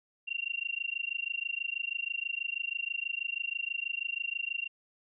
sine tone with amplitude modulation, 2762 Hz, F7, 20 cents flat, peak -28 dBFS, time 0.27-4.68 s, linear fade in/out 20 ms, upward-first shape sine, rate 26.2 Hz, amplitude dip 100%, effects none

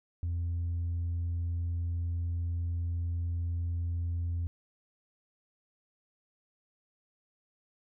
triangle tone with tanh clipping, 85.5 Hz, F2, 36 cents flat, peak -30 dBFS, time 0.23-4.47 s, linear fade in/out 0 ms, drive 6 dB, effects none

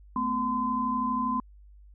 sine tone cluster, 219.8 / 252.3 / 1024 Hz, A3 / B3 / C6, -2 / +37 / -38 cents, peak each -33 / -31 / -27 dBFS, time 0.16-1.4 s, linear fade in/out 2 ms, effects added 50 Hz sine -49 dBFS peak until 1.94 s

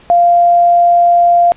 sine tone, 695 Hz, F5, 9 cents flat, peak -5 dBFS, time 0.1-1.52 s, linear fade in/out 0 ms, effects pink hiss -43 dBFS RMS until 1.56 s + resampled to 8000 Hz

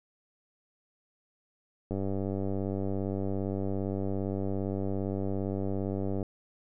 click train, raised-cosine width 2 ms, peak -20 dBFS, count 422, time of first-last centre 1.91-6.228 s, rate 97.5 Hz, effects none

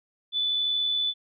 sine tone with amplitude modulation, 3486 Hz, A7, 17 cents flat, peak -22 dBFS, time 0.32-1.14 s, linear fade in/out 50 ms, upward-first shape sine, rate 81.2 Hz, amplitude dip 25%, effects none

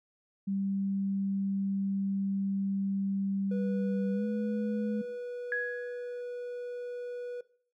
sine tone with pitch glide, 196 to 212.5 Hz, G3 to G#3, 0 to +40 cents, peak -29 dBFS, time 0.47-5.02 s, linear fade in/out 10 ms, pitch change +140 cents, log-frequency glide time 4.13-4.25 s
triangle tone, 488.4 Hz, B4, 19 cents flat, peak -34 dBFS, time 3.51-7.41 s, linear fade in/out 5 ms
sine tone with exponential decay, 1671 Hz, G#6, 10 cents sharp, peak -27 dBFS, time 5.52-6.21 s, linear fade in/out 1 ms, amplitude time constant 150 ms
effects noise-tail reverb RT60 0.5 s tail -18 dB re dry

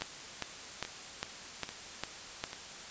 two click trains, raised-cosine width 0.2 ms, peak -16 / -23 dBFS, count 7 / 4, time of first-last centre 0.02-2.439 / 0.01-2.531 s, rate 2.48 / 1.19 Hz, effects white hiss -46 dBFS RMS until 2.9 s + resampled to 16000 Hz

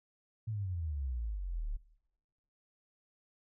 sine exponential sweep, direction down, 113.9 to 34.27 Hz, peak -34 dBFS, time 0.47-1.77 s, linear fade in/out 10 ms, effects noise-tail reverb RT60 0.9 s tail -18 dB re dry

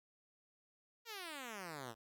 5% pulse exponential sweep, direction down, 481 to 108.4 Hz, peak -34 dBFS, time 1.05-1.95 s, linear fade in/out 50 ms, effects none

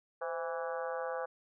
harmonic tone with a mistuned harmonic, 164.81 Hz, E3, in tune, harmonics 3 / 4 / 5 / 6 / 7 / 8 / 9 / 10, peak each -37 / -43 / -42 / -50 / -44 / -50 / -46 / -52 dBFS, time 0.21-1.26 s, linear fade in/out 10 ms, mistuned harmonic 3, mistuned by +69 cents, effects none

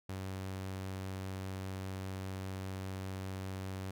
sawtooth tone, 95 Hz, F#2, 46 cents sharp, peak -35 dBFS, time 0.09-3.91 s, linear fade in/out 5 ms, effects none

